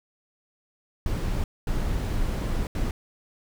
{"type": "noise bursts at uneven times", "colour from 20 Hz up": "brown", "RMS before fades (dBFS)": -26, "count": 3, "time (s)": [[1.06, 1.44], [1.67, 2.67], [2.75, 2.91]], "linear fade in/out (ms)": 2, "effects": []}